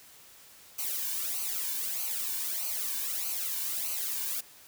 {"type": "noise with flanger", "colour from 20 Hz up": "blue", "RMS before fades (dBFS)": -33, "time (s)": [0.78, 4.41], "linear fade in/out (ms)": 10, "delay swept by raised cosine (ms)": [0.56, 1.56], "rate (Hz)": 1.6, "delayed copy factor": -0.8, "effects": ["white hiss -54 dBFS RMS until 4.67 s"]}